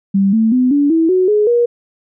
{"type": "tone with pitch steps", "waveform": "sine", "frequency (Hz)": [196, 222.6, 252.7, 287, 325.8, 370, 420.1, 477.1], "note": ["G3", "A3", "B3", "D4", "E4", "F#4", "G#4", "A#4"], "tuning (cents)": [0, 20, 40, -40, -20, 0, 20, 40], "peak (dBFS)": -9, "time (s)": [0.14, 1.66], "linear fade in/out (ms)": 10, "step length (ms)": 190, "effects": []}